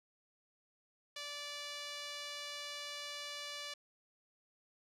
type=tone with band-pass filter; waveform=sawtooth; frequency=582 Hz; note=D5; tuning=16 cents flat; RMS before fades=-45 dBFS; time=1.16-3.74 s; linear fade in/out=5 ms; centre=3900 Hz; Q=1.3; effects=resampled to 32000 Hz + 11-bit